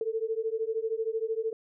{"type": "beating tone pair", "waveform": "sine", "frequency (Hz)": [440, 453], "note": ["A4", "A#4"], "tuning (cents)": [0, -50], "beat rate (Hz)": 13, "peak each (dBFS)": -31, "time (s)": [0.01, 1.53], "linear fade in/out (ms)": 2, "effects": []}